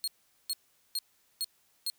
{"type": "tone bursts", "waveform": "sawtooth", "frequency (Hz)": 4274, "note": "C8", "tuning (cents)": 36, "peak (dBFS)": -27, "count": 5, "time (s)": [0.04, 1.9], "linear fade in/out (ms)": 0, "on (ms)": 36, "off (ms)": 420, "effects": ["white hiss -69 dBFS RMS until 1.98 s"]}